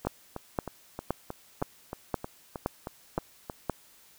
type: two click trains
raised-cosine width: 1 ms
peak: -21 / -13 dBFS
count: 12 / 8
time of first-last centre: 0.05-3.498 / 0.07-3.697 s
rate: 3.19 / 1.93 Hz
effects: white hiss -58 dBFS RMS until 4.18 s